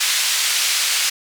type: band-pass noise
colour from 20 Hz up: pink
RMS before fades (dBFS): -19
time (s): 0-1.1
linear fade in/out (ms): 10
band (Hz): 2600 to 9100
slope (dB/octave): 12
effects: none